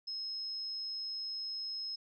sine tone, 5160 Hz, E8, 38 cents flat, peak -37 dBFS, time 0.07-1.96 s, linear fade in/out 10 ms, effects none

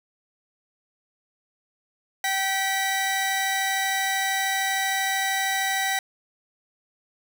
sawtooth tone pair together, 772.2 / 1947 Hz, G5 / B6, -26 / -25 cents, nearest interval octave + major third, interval 1601 cents, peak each -22 dBFS, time 2.24-5.99 s, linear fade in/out 2 ms, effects none

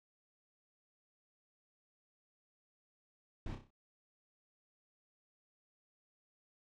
brown noise with echo, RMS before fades -42 dBFS, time 3.46-3.55 s, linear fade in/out 2 ms, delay 31 ms, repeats 5, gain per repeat -6 dB, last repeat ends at 3.705 s, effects low-pass 5000 Hz 12 dB/octave

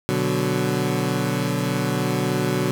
20% pulse chord, B minor, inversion none, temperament equal, 123.47 / 146.83 / 185 Hz, B2 / D3 / F#3, 0 / 0 / 0 cents, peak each -20 dBFS, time 0.09-2.71 s, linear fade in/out 0 ms, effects none

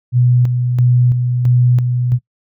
sine tone with tremolo, 123.47 Hz, B2, in tune, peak -8 dBFS, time 0.12-2.19 s, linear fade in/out 50 ms, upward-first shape square, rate 1.5 Hz, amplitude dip 45%, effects noise-tail reverb RT60 0.1 s tail -20 dB re dry

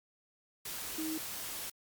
sine tone in noise, 316.2 Hz, D#4, 28 cents sharp, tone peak -35 dBFS, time 0.98-1.18 s, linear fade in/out 5 ms, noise white, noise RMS -41 dBFS, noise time 0.65-1.7 s, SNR +3 dB, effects Opus 48 kbps

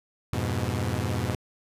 sawtooth chord, F diminished, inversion none, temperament equal, 87.31 / 103.83 / 123.47 Hz, F2 / Ab2 / Cb3, 0 / 0 / 0 cents, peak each -27 / -26 / -26 dBFS, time 0.33-1.35 s, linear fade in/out 0 ms, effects resampled to 32000 Hz

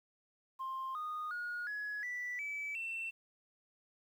sine tone with pitch steps, 1055 / 1233.1 / 1441.2 / 1684.4 / 1968.7 / 2301 / 2689 Hz, C6 / D#6 / F#6 / G#6 / B6 / D7 / E7, +14 / -16 / -46 / +24 / -6 / -36 / +34 cents, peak -36 dBFS, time 0.59-3.11 s, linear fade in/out 20 ms, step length 360 ms, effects tanh soft clip ceiling -35 dBFS + 11-bit

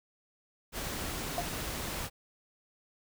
pink noise, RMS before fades -37 dBFS, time 0.72-2.1 s, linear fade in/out 50 ms
sine tone with exponential decay, 698.5 Hz, F5, in tune, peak -26 dBFS, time 1.38-1.49 s, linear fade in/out 1 ms, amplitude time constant 23 ms
effects none

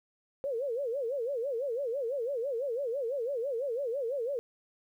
sine tone with vibrato, 509 Hz, C5, 48 cents flat, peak -30 dBFS, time 0.44-4.39 s, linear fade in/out 0 ms, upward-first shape sine, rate 6 Hz, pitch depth 220 cents each way, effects 11-bit

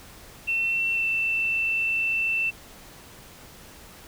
sine tone with pitch glide, 2699 to 2673 Hz, E7 to E7, +40 to +23 cents, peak -22 dBFS, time 0.47-2.51 s, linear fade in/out 20 ms, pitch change -17 cents, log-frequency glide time 0.93-1.05 s, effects pink hiss -47 dBFS RMS until 4.07 s

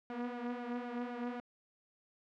sawtooth tone with flanger, 242.5 Hz, B3, 31 cents flat, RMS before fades -40 dBFS, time 0.1-1.4 s, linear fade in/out 0 ms, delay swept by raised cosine 1.3 to 4.3 ms, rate 3.9 Hz, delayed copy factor +0.6, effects low-pass 2000 Hz 12 dB/octave

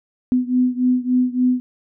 sine beating tone pair, 250 / 253.5 Hz, B3 / B3, +21 / +45 cents, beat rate 3.5 Hz, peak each -17 / -19 dBFS, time 0.32-1.6 s, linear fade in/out 0 ms, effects none

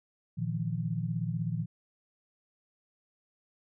sine chord, Bb suspended fourth, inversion none, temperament equal with one note detuned, 116.54 / 155.56 / 171.81 Hz, Bb2 / Eb3 / F3, 0 / 0 / -28 cents, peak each -34 dBFS, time 0.37-1.66 s, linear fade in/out 20 ms, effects none

